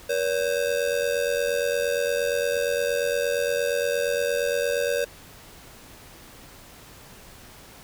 square ring-modulated tone, 523.3 Hz, C5, in tune, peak -20 dBFS, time 0.09-5.05 s, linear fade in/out 10 ms, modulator 44.3 Hz, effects pink hiss -47 dBFS RMS until 7.83 s

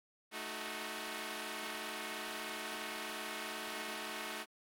5% pulse chord, D# diminished, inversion second, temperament equal with one note detuned, 218 / 311.1 / 370 Hz, A3 / D#4 / F#4, -16 / 0 / 0 cents, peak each -34 dBFS, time 0.31-4.46 s, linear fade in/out 50 ms, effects AAC 64 kbps

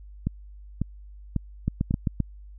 two click trains, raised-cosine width 5 ms, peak -12 / -11 dBFS, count 4 / 5, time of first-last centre 0.27-1.909 / 1.68-2.203 s, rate 1.83 / 7.65 Hz, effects added 50 Hz sine -42 dBFS peak until 2.58 s

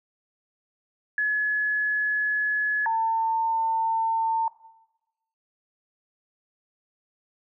sine tone pair in turn, 1700 / 900.5 Hz, G#6 / A5, +40 / +40 cents, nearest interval major seventh, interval 1100 cents, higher first, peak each -21 dBFS, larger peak neither, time 1.18-2.86 / 2.86-4.48 s, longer first, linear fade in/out 2 ms, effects noise-tail reverb RT60 1.0 s tail -18 dB re dry

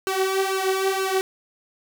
sawtooth tone with flanger, 383 Hz, G4, 40 cents flat, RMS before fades -23 dBFS, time 0.07-1.21 s, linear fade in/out 0 ms, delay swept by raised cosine 0.71 to 3.51 ms, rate 2.1 Hz, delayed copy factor +0.75, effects none

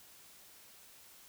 silence, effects white hiss -58 dBFS RMS until 1.28 s

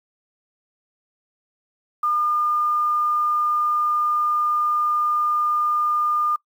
sine tone with quantisation, 1209 Hz, D6, 50 cents sharp, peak -18 dBFS, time 2.03-6.36 s, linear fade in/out 5 ms, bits 8, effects noise-tail reverb RT60 0.1 s tail -22 dB re dry

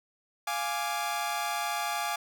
sawtooth chord, D diminished, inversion first, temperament equal, 698.5 / 830.6 / 1174.7 Hz, F5 / Ab5 / D6, 0 / 0 / 0 cents, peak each -31 / -29 / -31 dBFS, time 0.47-2.16 s, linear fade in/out 5 ms, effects none

